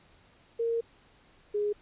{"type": "tone pair in turn", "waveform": "sine", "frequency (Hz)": [462, 414.6], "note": ["A#4", "G#4"], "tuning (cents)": [-16, -3], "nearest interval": "major second", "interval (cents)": 187, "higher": "first", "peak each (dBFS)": -26, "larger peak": "neither", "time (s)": [[0.59, 0.81], [1.54, 1.73]], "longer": "first", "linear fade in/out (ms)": 10, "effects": ["pink hiss -61 dBFS RMS until 1.81 s", "resampled to 8000 Hz"]}